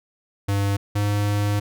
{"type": "tone pair in turn", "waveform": "square", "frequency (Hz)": [100, 102.81], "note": ["G2", "G#2"], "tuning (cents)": [35, -17], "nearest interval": "unison", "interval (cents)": 48, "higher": "second", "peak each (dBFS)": -20, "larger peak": "neither", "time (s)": [[0.48, 0.77], [0.95, 1.6]], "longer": "second", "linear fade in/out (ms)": 10, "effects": []}